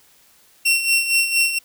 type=tone with tremolo; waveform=sawtooth; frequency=2723 Hz; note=F7; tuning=44 cents flat; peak=-10 dBFS; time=0.65-1.59 s; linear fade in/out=10 ms; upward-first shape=sine; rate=4.3 Hz; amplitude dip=65%; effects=white hiss -54 dBFS RMS until 1.64 s